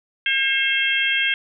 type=harmonic tone; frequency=537 Hz; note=C5; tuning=45 cents sharp; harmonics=3 / 4 / 5 / 6; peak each=-23 / -23 / -23 / -23 dBFS; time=0.26-1.34 s; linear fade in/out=2 ms; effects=none